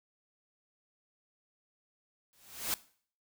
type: noise with exponential growth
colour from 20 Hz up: white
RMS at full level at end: -30 dBFS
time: 2.33-2.74 s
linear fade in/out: 0 ms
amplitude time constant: 89 ms
effects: noise-tail reverb RT60 0.5 s tail -19 dB re dry